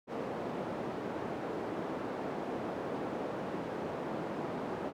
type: band-pass noise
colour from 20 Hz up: white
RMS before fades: -38 dBFS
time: 0.07-4.93 s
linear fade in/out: 50 ms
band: 180 to 580 Hz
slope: 12 dB/octave
effects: none